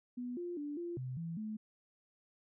sine tone with pitch steps, 246.3 / 350.5 / 292 / 345.3 / 128.2 / 166.3 / 215.7 Hz, B3 / F4 / D4 / F4 / C3 / E3 / A3, -5 / +6 / -10 / -20 / -35 / +16 / -34 cents, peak -38 dBFS, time 0.17-1.57 s, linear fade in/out 10 ms, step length 200 ms, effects none

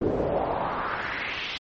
brown noise with band-pass filter sweep, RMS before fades -28 dBFS, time 0.01-1.58 s, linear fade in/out 10 ms, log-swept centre 380 to 3400 Hz, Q 2.8, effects MP3 32 kbps

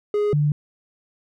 triangle / sine tone pair in turn, 415.6 / 147.75 Hz, G#4 / D3, +1 / +11 cents, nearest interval octave + tritone, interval 1790 cents, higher first, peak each -16 dBFS, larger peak neither, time 0.14-0.33 / 0.33-0.52 s, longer neither, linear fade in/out 2 ms, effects none

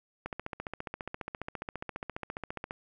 click train, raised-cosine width 0.5 ms, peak -21 dBFS, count 37, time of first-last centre 0.26-2.709 s, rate 14.7 Hz, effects none

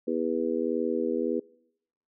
harmonic tone, 81.7 Hz, E2, 15 cents flat, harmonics 3 / 4 / 5 / 6, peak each -31 / -31 / -31 / -31 dBFS, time 0.07-1.4 s, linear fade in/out 10 ms, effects noise-tail reverb RT60 0.8 s tail -25 dB re dry

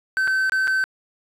triangle tone with dropouts, 1538 Hz, G6, 33 cents flat, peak -16 dBFS, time 0.17-0.84 s, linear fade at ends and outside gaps 0 ms, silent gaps 0.274-0.278 / 0.496-0.521 / 0.673-0.678 s, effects resampled to 32000 Hz + 8-bit

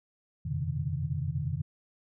sine tone cluster, 86.2 / 94.8 / 126 / 137.9 / 154.4 Hz, F2 / F#2 / B2 / C#3 / D#3, -22 / +43 / +35 / -9 / -13 cents, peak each -36 / -40 / -35 / -35 / -34 dBFS, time 0.45-1.62 s, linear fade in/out 10 ms, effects none

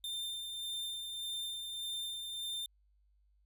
45% pulse tone with tremolo, 3595 Hz, A7, 36 cents sharp, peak -37 dBFS, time 0.04-2.66 s, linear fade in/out 2 ms, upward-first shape sine, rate 1.7 Hz, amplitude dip 35%, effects added 50 Hz sine -67 dBFS peak until 3.45 s

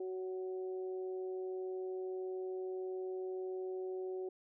harmonic tone, 186.6 Hz, F#3, 15 cents sharp, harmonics 2 / 3 / 4, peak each -38 / -53 / -54 dBFS, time 0-4.29 s, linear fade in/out 5 ms, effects none

